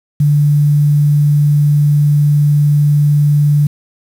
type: tone with quantisation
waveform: sine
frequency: 146.7 Hz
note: D3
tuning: 2 cents flat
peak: -7 dBFS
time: 0.2-3.67 s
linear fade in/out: 5 ms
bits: 6
effects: none